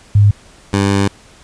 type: tone pair in turn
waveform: sine / 15% pulse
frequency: 102.6 / 99.22 Hz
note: G#2 / G2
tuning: -21 / +21 cents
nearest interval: minor second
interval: 58 cents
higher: first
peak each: -5 dBFS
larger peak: neither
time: 0.15-0.31 / 0.73-1.08 s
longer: second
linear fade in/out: 5 ms
effects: pink hiss -44 dBFS RMS until 1.43 s + resampled to 22050 Hz